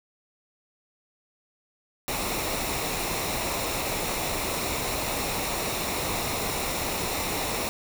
pink noise with comb filter, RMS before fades -29 dBFS, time 2.08-7.69 s, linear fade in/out 0 ms, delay 0.63 ms, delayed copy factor -0.5, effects none

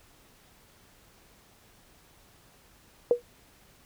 sine tone with exponential decay, 481.7 Hz, B4, 43 cents flat, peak -14 dBFS, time 3.11-3.22 s, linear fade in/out 1 ms, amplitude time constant 22 ms, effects pink hiss -59 dBFS RMS until 3.85 s

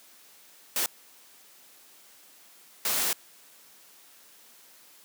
white noise bursts at uneven times, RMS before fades -27 dBFS, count 2, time 0.76-0.86 / 2.85-3.13 s, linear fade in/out 2 ms, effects white hiss -55 dBFS RMS until 5.04 s + high-pass 200 Hz 12 dB/octave

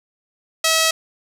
sawtooth tone with band-pass filter, 645 Hz, E5, 38 cents flat, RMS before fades -17 dBFS, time 0.64-0.91 s, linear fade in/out 5 ms, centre 5500 Hz, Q 0.7, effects none

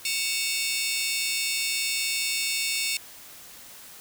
20% pulse tone cluster, 2228 / 2608 / 2767 / 3630 / 4331 Hz, C#7 / E7 / F7 / A#7 / C#8, +8 / -19 / -17 / -47 / -41 cents, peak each -27 dBFS, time 0.05-2.97 s, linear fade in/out 2 ms, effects white hiss -46 dBFS RMS until 4 s

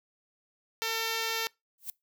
5% pulse tone, 451.2 Hz, A4, 44 cents sharp, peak -18 dBFS, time 0.82-1.47 s, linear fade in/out 0 ms
violet noise with exponential growth, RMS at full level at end -32 dBFS, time 1.78-1.9 s, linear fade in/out 2 ms, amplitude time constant 24 ms
effects noise-tail reverb RT60 0.2 s tail -24 dB re dry

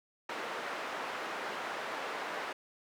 white band-pass noise, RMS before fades -39 dBFS, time 0.29-2.53 s, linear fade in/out 5 ms, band 390 to 1500 Hz, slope 12 dB/octave, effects none

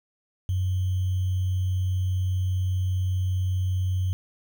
sine tone with sample-and-hold, 92.5 Hz, F#2, in tune, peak -22 dBFS, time 0.49-4.13 s, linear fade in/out 0 ms, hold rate 3150 Hz, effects none

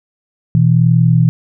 sine tone pair together, 122.4 / 163.38 Hz, B2 / E3, -15 / -15 cents, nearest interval perfect fourth, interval 500 cents, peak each -10 dBFS, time 0.55-1.29 s, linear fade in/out 0 ms, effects none

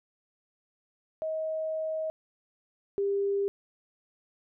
sine tone pair in turn, 633 / 398.8 Hz, D#5 / G4, +30 / +30 cents, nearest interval minor sixth, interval 800 cents, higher first, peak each -29 / -25 dBFS, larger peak second, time 1.22-2.1 / 2.98-3.48 s, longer first, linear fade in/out 0 ms, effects none

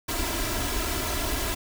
pink noise with comb filter, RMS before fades -28 dBFS, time 0.08-1.55 s, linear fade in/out 10 ms, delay 3 ms, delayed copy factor +0.75, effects none

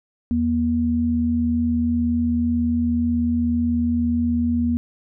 sine tone pair together, 80.79 / 238.9 Hz, E2 / A#3, -34 / +43 cents, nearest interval octave + perfect fifth, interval 1877 cents, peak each -25 / -18 dBFS, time 0.31-4.77 s, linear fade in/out 0 ms, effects none

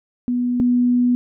sine tone pair in turn, 245.4 / 245.4 Hz, B3 / B3, -11 / -11 cents, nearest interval unison, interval 0 cents, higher neither, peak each -17 / -13 dBFS, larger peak second, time 0.28-0.6 / 0.6-1.15 s, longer second, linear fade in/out 0 ms, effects none

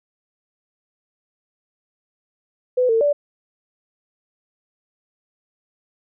sine tone with pitch steps, 502 / 451.8 / 581 Hz, B4 / A4 / D5, +28 / +46 / -19 cents, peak -14 dBFS, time 2.77-3.13 s, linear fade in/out 10 ms, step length 120 ms, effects none

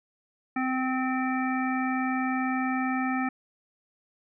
harmonic tone, 258.9 Hz, C4, 18 cents flat, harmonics 1 / 3 / 5 / 7 / 9, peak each -27 / -32 / -34 / -35 / -37 dBFS, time 0.56-3.29 s, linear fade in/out 5 ms, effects none

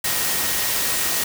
sine tone in noise, 1875 Hz, A#6, 10 cents sharp, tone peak -33 dBFS, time 0.04-1.24 s, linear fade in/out 5 ms, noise white, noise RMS -22 dBFS, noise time 0.04-1.24 s, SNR -14 dB, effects none

